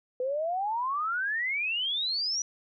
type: exponential sweep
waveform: sine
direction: up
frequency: 493.9 to 5920 Hz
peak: -27 dBFS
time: 0.2-2.42 s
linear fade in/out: 2 ms
effects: none